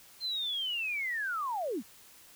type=linear sweep; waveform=sine; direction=down; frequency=4186 to 174.61 Hz; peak=-31 dBFS; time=0.2-1.83 s; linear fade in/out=50 ms; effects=white hiss -56 dBFS RMS until 2.35 s